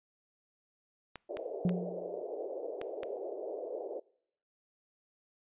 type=clicks; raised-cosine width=0.3 ms; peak=-26 dBFS; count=5; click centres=1.157 / 1.37 / 1.693 / 2.815 / 3.033 s
type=band-pass noise; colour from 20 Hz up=pink; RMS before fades=-40 dBFS; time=1.29-4 s; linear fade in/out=10 ms; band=380 to 640 Hz; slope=48 dB/octave
type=tone with exponential decay; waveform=sine; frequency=178.5 Hz; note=F3; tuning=38 cents sharp; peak=-24 dBFS; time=1.65-2.21 s; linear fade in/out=2 ms; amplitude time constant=120 ms
effects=noise-tail reverb RT60 0.7 s tail -24 dB re dry + resampled to 8000 Hz